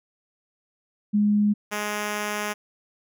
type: tone pair in turn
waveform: sine / 5% pulse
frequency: 207.7 / 208.8 Hz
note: G#3 / G#3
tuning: 0 / +10 cents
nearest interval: unison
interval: 10 cents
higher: second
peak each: -17 / -15 dBFS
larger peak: second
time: 1.13-1.54 / 1.71-2.54 s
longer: second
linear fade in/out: 20 ms
effects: none